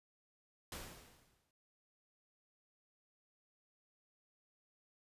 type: noise with exponential decay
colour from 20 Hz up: pink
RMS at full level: -44 dBFS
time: 0.72-1.51 s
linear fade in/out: 2 ms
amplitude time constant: 170 ms
effects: resampled to 32000 Hz